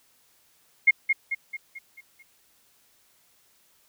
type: tone with echo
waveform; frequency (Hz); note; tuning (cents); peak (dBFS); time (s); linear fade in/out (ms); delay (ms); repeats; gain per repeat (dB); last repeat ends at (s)
sine; 2144; C7; +42; -12; 0.87-0.91; 10; 220; 6; -6; 2.23
effects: white hiss -63 dBFS RMS until 3.88 s